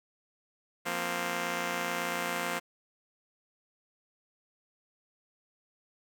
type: chord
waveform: 5% pulse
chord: F suspended fourth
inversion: none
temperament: just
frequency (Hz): 174.61 / 232.8 / 261.9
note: F3 / Bb3 / C4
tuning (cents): 0 / -2 / +2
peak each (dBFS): -25 / -25 / -27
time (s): 0.85-2.6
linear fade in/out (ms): 20
effects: none